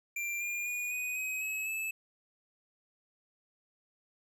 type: tone with pitch steps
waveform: square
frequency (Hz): 2370 / 2409 / 2448 / 2488 / 2528 / 2570 / 2612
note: D7 / D7 / D#7 / D#7 / D#7 / E7 / E7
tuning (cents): +15 / +43 / -29 / -1 / +27 / -45 / -17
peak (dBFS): -34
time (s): 0.16-1.91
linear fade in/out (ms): 5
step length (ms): 250
effects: none